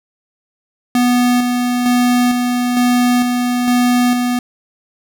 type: tone with tremolo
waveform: square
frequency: 245.7 Hz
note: B3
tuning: 9 cents flat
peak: -11 dBFS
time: 0.95-4.39 s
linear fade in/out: 2 ms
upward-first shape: square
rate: 1.1 Hz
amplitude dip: 35%
effects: none